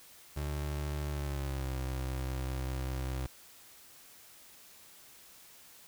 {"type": "tone with pitch glide", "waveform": "30% pulse", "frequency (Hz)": [73.4, 65.02], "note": ["D2", "C2"], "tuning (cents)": [0, -10], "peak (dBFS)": -31, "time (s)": [0.36, 3.27], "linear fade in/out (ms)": 10, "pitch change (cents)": -210, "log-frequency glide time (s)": [1.09, 1.75], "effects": ["white hiss -56 dBFS RMS until 5.87 s"]}